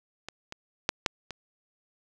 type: clicks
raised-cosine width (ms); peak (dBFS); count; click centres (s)
0.2; -20 / -21 / -6 / -6 / -20; 5; 0.286 / 0.524 / 0.891 / 1.062 / 1.307
effects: none